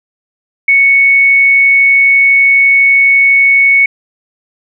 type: tone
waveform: sine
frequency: 2217 Hz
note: C#7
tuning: in tune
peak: -4 dBFS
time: 0.68-3.86 s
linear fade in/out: 5 ms
effects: none